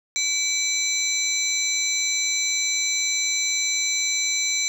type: tone cluster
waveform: sine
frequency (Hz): 2300 / 4008 / 6010 / 7330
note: D7 / B7 / F#8 / A#8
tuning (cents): -37 / +25 / +26 / -30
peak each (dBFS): -26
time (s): 0.16-4.68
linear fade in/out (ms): 0
effects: tanh soft clip ceiling -12 dBFS + 8-bit